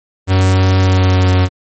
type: tone with pitch glide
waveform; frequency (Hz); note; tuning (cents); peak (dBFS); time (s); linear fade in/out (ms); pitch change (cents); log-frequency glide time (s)
45% pulse; 94 to 92.12; F#2 to F#2; +28 to -7; -8; 0.27-1.49; 50; -35; 0.79-1.31
effects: MP3 32 kbps